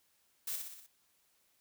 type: noise with echo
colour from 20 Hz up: blue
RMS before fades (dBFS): -38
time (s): 0.47-0.56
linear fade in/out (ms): 5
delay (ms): 61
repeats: 5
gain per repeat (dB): -4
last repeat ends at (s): 0.865
effects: white hiss -73 dBFS RMS until 1.6 s